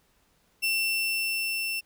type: tone with level ramp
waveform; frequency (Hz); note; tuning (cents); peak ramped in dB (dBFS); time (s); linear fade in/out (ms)
35% pulse; 2700; E7; +41; -22 to -27; 0.62-1.81; 20
effects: pink hiss -67 dBFS RMS until 1.85 s